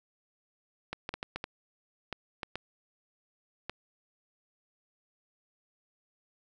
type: clicks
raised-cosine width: 0.3 ms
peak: -19 dBFS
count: 10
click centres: 0.93 / 1.091 / 1.14 / 1.229 / 1.36 / 1.441 / 2.127 / 2.432 / 2.556 / 3.696 s
effects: none